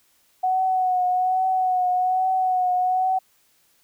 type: tone with vibrato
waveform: sine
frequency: 740 Hz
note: F#5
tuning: in tune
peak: -18 dBFS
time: 0.43-3.19 s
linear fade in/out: 10 ms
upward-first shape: triangle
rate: 1.2 Hz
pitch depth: 36 cents each way
effects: white hiss -62 dBFS RMS until 3.83 s